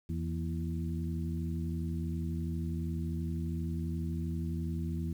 harmonic tone with a mistuned harmonic, 82.8 Hz, E2, 8 cents sharp, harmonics 1 / 2 / 3 / 4, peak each -35 / -36 / -41 / -44 dBFS, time 0.09-5.13 s, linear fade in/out 5 ms, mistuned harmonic 3, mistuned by -75 cents, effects 10-bit

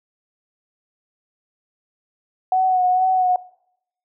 sine tone with vibrato, 740 Hz, F#5, in tune, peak -14 dBFS, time 2.52-3.36 s, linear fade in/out 2 ms, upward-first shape sine, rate 2.2 Hz, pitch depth 28 cents each way, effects noise-tail reverb RT60 0.7 s tail -19 dB re dry

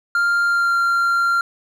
triangle tone with pitch glide, 1396.9 to 1383.3 Hz, F6 to F6, 0 to -17 cents, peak -13 dBFS, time 0.15-1.41 s, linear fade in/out 2 ms, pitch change -17 cents, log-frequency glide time 0.46-0.75 s, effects none

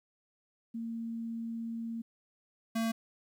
sine / square tone pair in turn, 229.2 / 226.3 Hz, A#3 / A3, -29 / +49 cents, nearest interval unison, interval 22 cents, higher first, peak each -35 / -30 dBFS, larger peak second, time 0.74-2.02 / 2.75-2.92 s, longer first, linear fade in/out 10 ms, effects 12-bit

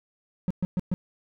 triangle tone bursts, 182.3 Hz, F#3, 25 cents flat, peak -20 dBFS, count 4, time 0.48-0.94 s, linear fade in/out 0 ms, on 25 ms, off 120 ms, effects none

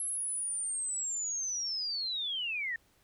sine linear sweep, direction down, 11090 to 1798 Hz, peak -32 dBFS, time 0-2.76 s, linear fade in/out 2 ms, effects pink hiss -68 dBFS RMS until 3.03 s

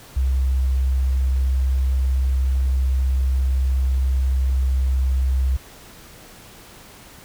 sine tone, 65.41 Hz, C2, in tune, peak -16 dBFS, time 0.16-5.57 s, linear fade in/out 10 ms, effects pink hiss -44 dBFS RMS until 7.24 s

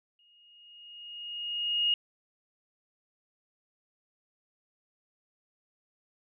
sine tone with exponential growth, 2863 Hz, F7, 42 cents sharp, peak -22 dBFS, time 0.19-1.94 s, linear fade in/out 2 ms, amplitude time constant 380 ms, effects none

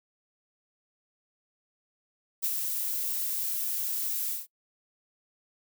violet noise with ADSR envelope, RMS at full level -27 dBFS, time 2.42-4.47 s, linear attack 27 ms, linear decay 48 ms, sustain -4 dB, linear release 160 ms, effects noise-tail reverb RT60 0.1 s tail -23 dB re dry

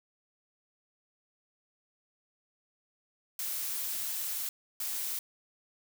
blue noise bursts at uneven times, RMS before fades -35 dBFS, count 2, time 3.39-4.49 / 4.8-5.19 s, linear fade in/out 2 ms, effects none

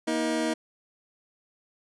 25% pulse tone pair together, 237.5 / 317 Hz, A#3 / D#4, +33 / +32 cents, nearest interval perfect fourth, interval 499 cents, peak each -26 / -23 dBFS, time 0.07-0.54 s, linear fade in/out 10 ms, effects resampled to 24000 Hz

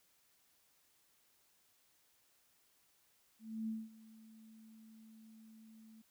sine tone with ADSR envelope, 221.2 Hz, A3, 9 cents sharp, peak -36 dBFS, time 3.39-6.02 s, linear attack 290 ms, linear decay 210 ms, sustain -20 dB, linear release 9 ms, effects white hiss -73 dBFS RMS until 6.1 s

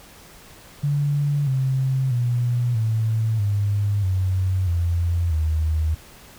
sine tone with pitch steps, 144.2 / 132.23 / 121.26 / 111.19 / 101.96 / 93.5 / 85.74 / 78.63 Hz, D3 / C3 / B2 / A2 / G#2 / F#2 / F2 / D#2, -31 / +19 / -31 / +19 / -31 / +19 / -31 / +19 cents, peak -18 dBFS, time 0.83-5.95 s, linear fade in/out 10 ms, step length 640 ms, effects pink hiss -46 dBFS RMS until 6.38 s

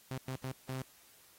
sawtooth tone bursts at uneven times, 130.81 Hz, C3, in tune, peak -33 dBFS, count 4, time 0.11-0.18 / 0.28-0.36 / 0.44-0.52 / 0.69-0.82 s, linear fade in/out 2 ms, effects white hiss -62 dBFS RMS until 1.38 s + AAC 48 kbps

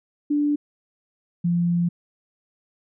sine tone pair in turn, 292.9 / 172.84 Hz, D4 / F3, -5 / -18 cents, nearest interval major sixth, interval 913 cents, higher first, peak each -18 dBFS, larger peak neither, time 0.3-0.56 / 1.44-1.89 s, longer second, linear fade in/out 10 ms, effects none

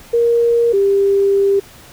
sine tone pair in turn, 469.3 / 396.3 Hz, A#4 / G4, +12 / +19 cents, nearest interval minor third, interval 293 cents, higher first, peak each -10 dBFS, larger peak neither, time 0.13-0.73 / 0.73-1.6 s, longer second, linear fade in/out 10 ms, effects pink hiss -41 dBFS RMS until 1.92 s

